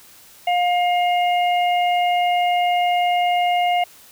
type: harmonic tone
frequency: 710 Hz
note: F5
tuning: 28 cents sharp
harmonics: 1 / 3 / 4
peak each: -16 / -26 / -28 dBFS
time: 0.47-3.84 s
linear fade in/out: 5 ms
effects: white hiss -47 dBFS RMS until 4.11 s